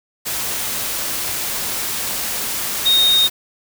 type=tone in noise; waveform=sine; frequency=3712 Hz; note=A#7; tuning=8 cents flat; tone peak=-11 dBFS; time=2.85-3.28 s; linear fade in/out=20 ms; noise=white; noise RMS=-23 dBFS; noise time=0.25-3.3 s; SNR=+9 dB; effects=none